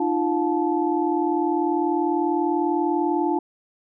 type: tone cluster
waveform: sine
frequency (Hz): 302.6 / 342.7 / 714 / 870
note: D#4 / F4 / F5 / A5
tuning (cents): -48 / -33 / +38 / -20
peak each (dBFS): -24 / -23 / -31 / -25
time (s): 0-3.39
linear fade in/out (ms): 5
effects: none